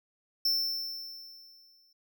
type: tone with exponential decay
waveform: square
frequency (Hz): 5360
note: E8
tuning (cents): +28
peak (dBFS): -24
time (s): 0.45-1.93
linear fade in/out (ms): 5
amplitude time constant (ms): 320
effects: none